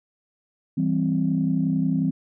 sine chord, C major, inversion first, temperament equal, 164.81 / 196 / 261.6 Hz, E3 / G3 / C4, 0 / 0 / 0 cents, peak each -23 / -25 / -23 dBFS, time 0.77-2.11 s, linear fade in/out 10 ms, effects tanh soft clip ceiling -10 dBFS

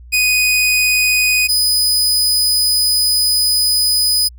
sawtooth tone pair in turn, 2489 / 4990 Hz, D#7 / D#8, 0 / +4 cents, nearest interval octave, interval 1204 cents, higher second, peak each -8 / -9 dBFS, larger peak first, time 0.12-1.48 / 1.48-4.29 s, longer second, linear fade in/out 20 ms, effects added 60 Hz sine -35 dBFS peak until 4.38 s

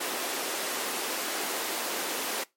pink high-pass noise, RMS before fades -32 dBFS, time 0-2.44 s, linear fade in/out 10 ms, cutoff 300 Hz, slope 24 dB/octave, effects noise-tail reverb RT60 0.2 s tail -21 dB re dry + MP3 64 kbps

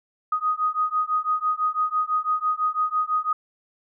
sine beating tone pair, 1244.5 / 1250.5 Hz, D#6 / D#6, 0 / +8 cents, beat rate 6 Hz, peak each -24 dBFS, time 0.32-3.33 s, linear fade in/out 5 ms, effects none

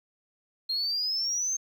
sine exponential sweep, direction up, 4186 to 6390 Hz, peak -25 dBFS, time 0.69-1.57 s, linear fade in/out 10 ms, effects tanh soft clip ceiling -23 dBFS + 10-bit

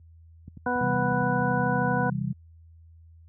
click train, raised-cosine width 5 ms, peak -28 dBFS, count 13, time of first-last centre 0.48-1.591 s, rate 10.8 Hz
harmonic tone, 246.9 Hz, B3, in tune, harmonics 1 / 2 / 3 / 4 / 6, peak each -30 / -30 / -30 / -30 / -30 dBFS, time 0.66-2.1 s, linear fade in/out 5 ms
sine chord, C major, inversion none, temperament just, 130.81 / 163.52 / 196.22 Hz, C3 / E3 / G3, 0 / -14 / +2 cents, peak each -29 / -31 / -31 dBFS, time 0.81-2.33 s, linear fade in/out 2 ms
effects added 82 Hz sine -46 dBFS peak until 3.28 s + high-pass 80 Hz 12 dB/octave

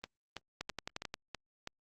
two click trains, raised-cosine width 0.2 ms, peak -23 / -21 dBFS, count 6 / 7, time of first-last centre 0.04-1.674 / 0.61-1.141 s, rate 3.06 / 11.3 Hz, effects Opus 32 kbps

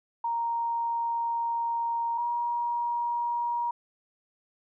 sine tone pair in turn, 932.3 / 950.2 Hz, A#5 / A#5, 0 / +33 cents, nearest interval unison, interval 33 cents, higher second, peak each -26 dBFS, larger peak neither, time 0.24-2.18 / 2.18-3.71 s, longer first, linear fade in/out 5 ms, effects none

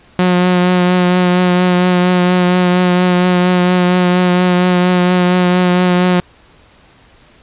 sawtooth tone with vibrato, 180.1 Hz, F#3, 46 cents flat, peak -5 dBFS, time 0.19-6.2 s, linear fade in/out 0 ms, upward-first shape triangle, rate 4.3 Hz, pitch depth 23 cents each way, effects pink hiss -46 dBFS RMS until 7.42 s + resampled to 8000 Hz

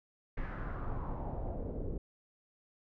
brown noise with low-pass filter sweep, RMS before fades -38 dBFS, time 0.37-1.98 s, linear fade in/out 5 ms, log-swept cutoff 1900 to 420 Hz, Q 2.9, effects none

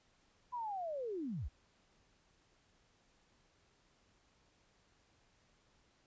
sine linear sweep, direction down, 1009 to 37.72 Hz, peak -38 dBFS, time 0.52-1.49 s, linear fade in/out 20 ms, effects pink hiss -72 dBFS RMS until 6.06 s + resampled to 16000 Hz

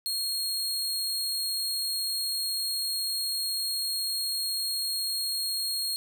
sawtooth tone, 4266 Hz, C8, 33 cents sharp, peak -25 dBFS, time 0.06-5.96 s, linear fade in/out 0 ms, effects none

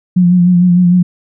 sine tone with vibrato, 177.9 Hz, F3, 32 cents sharp, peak -5 dBFS, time 0.16-1.03 s, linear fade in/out 10 ms, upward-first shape sine, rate 6.6 Hz, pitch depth 38 cents each way, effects none

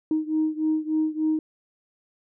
sine beating tone pair, 311.1 / 314.5 Hz, D#4 / D#4, 0 / +19 cents, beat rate 3.4 Hz, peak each -23 / -25 dBFS, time 0.11-1.39 s, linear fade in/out 2 ms, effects tanh soft clip ceiling -15 dBFS

